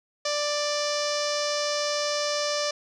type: tone with low-pass filter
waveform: sawtooth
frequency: 589 Hz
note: D5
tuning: 5 cents sharp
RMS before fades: -27 dBFS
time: 0.25-2.71 s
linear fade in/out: 5 ms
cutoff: 5500 Hz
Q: 5.2
effects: none